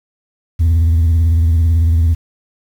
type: tone with vibrato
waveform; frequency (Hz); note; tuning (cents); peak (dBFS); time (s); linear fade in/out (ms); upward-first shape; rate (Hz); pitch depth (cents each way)
sine; 82.41; E2; 0; -6; 0.59-2.15; 20; triangle; 18; 100
effects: tanh soft clip ceiling -8 dBFS + 7-bit